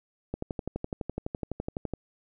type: click train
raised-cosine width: 2 ms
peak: -18 dBFS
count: 20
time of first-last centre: 0.34-1.937 s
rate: 11.9 Hz
effects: none